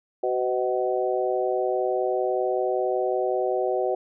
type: harmonic tone with a mistuned harmonic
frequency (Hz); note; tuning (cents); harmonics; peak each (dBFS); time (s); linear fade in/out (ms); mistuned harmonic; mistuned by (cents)
125.2; B2; +24; 3 / 4 / 5 / 6; -26 / -27 / -28 / -29; 0.23-3.95; 5; 4; +19
effects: none

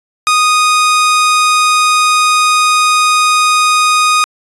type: tone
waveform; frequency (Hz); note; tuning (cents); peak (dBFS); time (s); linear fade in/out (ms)
sawtooth; 1240; D#6; -6; -4; 0.27-4.24; 0
effects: resampled to 24000 Hz

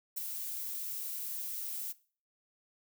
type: noise with ADSR envelope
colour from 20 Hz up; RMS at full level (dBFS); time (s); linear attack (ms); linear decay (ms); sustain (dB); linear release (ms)
violet; -34; 0.16-1.93; 18; 7; -5; 19
effects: noise-tail reverb RT60 0.4 s tail -19 dB re dry

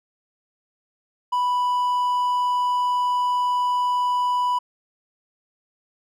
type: tone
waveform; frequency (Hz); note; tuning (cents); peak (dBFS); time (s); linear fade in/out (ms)
triangle; 987.8; B5; 0; -17; 1.32-4.59; 10
effects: none

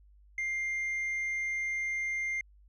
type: tone with tanh clipping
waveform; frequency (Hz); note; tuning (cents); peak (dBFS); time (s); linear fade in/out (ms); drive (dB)
sine; 2100; C7; +6; -31; 0.38-2.41; 2; 2
effects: added 50 Hz sine -56 dBFS peak until 2.68 s

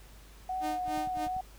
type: tone with vibrato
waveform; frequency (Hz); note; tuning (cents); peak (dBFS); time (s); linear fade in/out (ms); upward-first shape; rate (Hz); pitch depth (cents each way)
sine; 740; F#5; 0; -31; 0.49-1.41; 5; sine; 2.4; 23
type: tone with tremolo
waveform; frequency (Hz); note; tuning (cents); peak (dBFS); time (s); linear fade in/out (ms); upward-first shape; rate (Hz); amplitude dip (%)
sawtooth; 306.6; D#4; -25; -30; 0.6-1.29; 50; sine; 3.4; 100
type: click train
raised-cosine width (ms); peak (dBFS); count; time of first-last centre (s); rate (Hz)
5; -35; 6; 0.88-1.365; 10.3
effects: added 50 Hz sine -51 dBFS peak until 1.58 s + pink hiss -57 dBFS RMS until 1.58 s

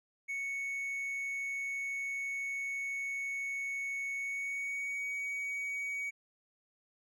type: tone with pitch glide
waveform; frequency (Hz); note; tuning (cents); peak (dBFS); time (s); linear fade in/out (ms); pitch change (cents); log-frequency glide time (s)
triangle; 2217 to 2254; C#7 to C#7; 0 to +28; -33; 0.28-6.11; 20; +28; 4.15-5.18
effects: none

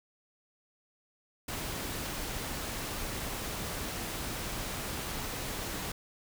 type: noise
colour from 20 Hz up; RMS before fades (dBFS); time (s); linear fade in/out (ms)
pink; -37; 1.48-5.92; 5
effects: none

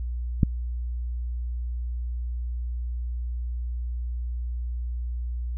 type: click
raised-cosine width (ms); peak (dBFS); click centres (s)
5; -5; 0.432
effects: added 60 Hz sine -27 dBFS peak until 5.57 s

